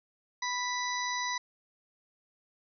harmonic tone, 987.8 Hz, B5, in tune, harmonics 1 / 2 / 4 / 5 / 6, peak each -34 / -35 / -39 / -43 / -40 dBFS, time 0.42-1.38 s, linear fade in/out 5 ms, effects none

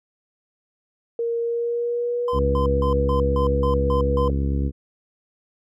sine tone with pitch glide, 466.2 to 487.7 Hz, A#4 to B4, 0 to -22 cents, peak -21 dBFS, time 1.19-4.3 s, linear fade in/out 2 ms, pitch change +78 cents, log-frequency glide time 1.4-2.43 s
triangle tone bursts, 1029 Hz, C6, 29 cents flat, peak -23 dBFS, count 8, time 2.28-4.28 s, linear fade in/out 2 ms, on 110 ms, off 160 ms
harmonic tone, 69.1 Hz, C#2, 5 cents flat, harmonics 1 / 2 / 3 / 4 / 5 / 6 / 7, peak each -21 / -27 / -30 / -30 / -36 / -39 / -38 dBFS, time 2.32-4.72 s, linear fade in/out 50 ms
effects none

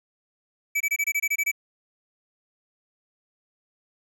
square tone bursts, 2300 Hz, D7, 37 cents flat, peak -22 dBFS, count 10, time 0.75-1.516 s, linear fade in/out 10 ms, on 55 ms, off 24 ms, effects none

